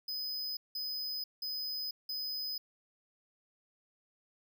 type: tone bursts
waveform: square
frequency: 5020 Hz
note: D#8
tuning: 15 cents sharp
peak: -36 dBFS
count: 4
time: 0.08-2.58 s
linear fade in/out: 5 ms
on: 490 ms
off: 180 ms
effects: none